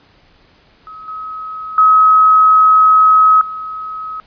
sine tone with level steps, 1276 Hz, D#6, 43 cents sharp, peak -30 / -23 / -5 / -22 dBFS, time 0.87-4.2 s, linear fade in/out 0 ms, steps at 1.08 / 1.78 / 3.41 s, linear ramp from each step 2 ms, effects pink hiss -50 dBFS RMS until 4.26 s + resampled to 11025 Hz

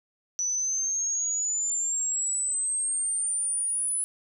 sine exponential sweep, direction up, 5920 to 10100 Hz, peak -25 dBFS, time 0.39-4.04 s, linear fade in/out 0 ms, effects none

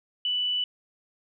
sine tone, 2972 Hz, F#7, 7 cents sharp, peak -24 dBFS, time 0.25-0.64 s, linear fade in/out 2 ms, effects none

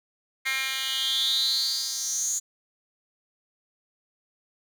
10% pulse tone with high-pass filter sweep, 265.9 Hz, C4, 28 cents sharp, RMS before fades -27 dBFS, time 0.45-2.4 s, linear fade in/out 20 ms, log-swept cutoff 2200 to 7000 Hz, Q 8.5, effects none

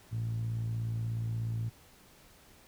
10% pulse tone with band-pass filter, 56.7 Hz, A#1, 47 cents flat, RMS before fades -34 dBFS, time 0.11-1.7 s, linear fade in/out 20 ms, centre 110 Hz, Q 7, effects pink hiss -59 dBFS RMS until 2.67 s

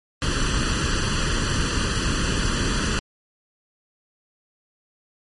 pink noise with comb filter, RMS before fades -22 dBFS, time 0.22-2.99 s, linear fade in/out 0 ms, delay 0.67 ms, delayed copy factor +0.85, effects low-pass 7000 Hz 12 dB/octave + MP3 48 kbps

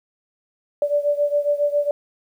sine beating tone pair, 580 / 587.3 Hz, D5 / D5, -22 / 0 cents, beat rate 7.3 Hz, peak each -19 / -22 dBFS, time 0.82-1.91 s, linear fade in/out 2 ms, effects 9-bit

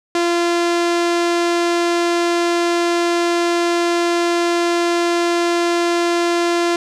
sawtooth tone with low-pass filter, 344 Hz, F4, 26 cents flat, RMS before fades -17 dBFS, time 0.15-6.76 s, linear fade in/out 2 ms, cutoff 7100 Hz, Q 0.84, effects none

